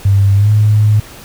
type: tone with pitch glide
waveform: sine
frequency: 99 to 106.11 Hz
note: G2 to G#2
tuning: +18 to +38 cents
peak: -6 dBFS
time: 0.05-1 s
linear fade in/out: 5 ms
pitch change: +120 cents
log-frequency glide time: 0.35-0.5 s
effects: pink hiss -35 dBFS RMS until 1.24 s